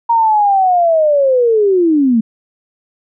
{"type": "linear sweep", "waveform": "sine", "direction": "down", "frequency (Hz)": [940, 215.2], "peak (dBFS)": -8, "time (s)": [0.09, 2.21], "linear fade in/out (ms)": 10, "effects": []}